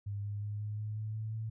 sine tone with pitch steps, 101.4 / 102.7 / 104.01 / 105.34 / 106.69 / 108.05 / 109.43 / 110.83 Hz, G#2 / G#2 / G#2 / G#2 / G#2 / A2 / A2 / A2, -41 / -19 / +3 / +25 / +47 / -31 / -9 / +13 cents, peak -35 dBFS, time 0.06-1.5 s, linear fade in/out 10 ms, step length 180 ms, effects none

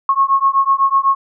sine beating tone pair, 1087 / 1095 Hz, C#6 / C#6, -34 / -22 cents, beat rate 8 Hz, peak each -14 dBFS, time 0.09-1.15 s, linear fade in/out 2 ms, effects none

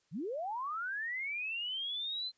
sine linear sweep, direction up, 123.9 to 4124 Hz, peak -35 dBFS, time 0.11-2.32 s, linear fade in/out 50 ms, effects white hiss -75 dBFS RMS until 2.37 s + resampled to 16000 Hz

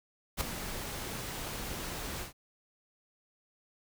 pink noise with ADSR envelope, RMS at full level -29 dBFS, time 0.37-2.33 s, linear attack 40 ms, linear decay 5 ms, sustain -10 dB, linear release 120 ms, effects none

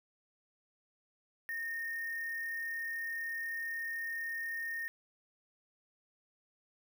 sine tone with quantisation, 1839 Hz, A#6, 24 cents flat, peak -36 dBFS, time 1.49-4.88 s, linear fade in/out 0 ms, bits 8, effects none

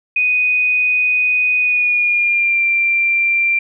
sine tone with pitch glide, 2489 to 2366 Hz, D#7 to D7, 0 to +12 cents, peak -12 dBFS, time 0.16-3.59 s, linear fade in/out 5 ms, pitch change -88 cents, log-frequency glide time 1.59-2.63 s, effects none

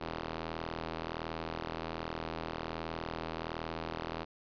5% pulse ring-modulated tone, 81.3 Hz, E2, 23 cents flat, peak -23 dBFS, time 0-4.25 s, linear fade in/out 20 ms, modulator 345 Hz, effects resampled to 11025 Hz

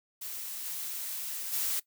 blue noise with level steps, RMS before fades -39 / -37 / -31 dBFS, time 0.21-1.8 s, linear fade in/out 10 ms, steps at 0.64 / 1.52 s, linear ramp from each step 20 ms, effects noise-tail reverb RT60 0.1 s tail -19 dB re dry

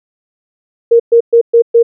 sine tone bursts, 466.2 Hz, A#4, in tune, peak -3 dBFS, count 5, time 0.91-1.83 s, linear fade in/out 10 ms, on 88 ms, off 120 ms, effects none

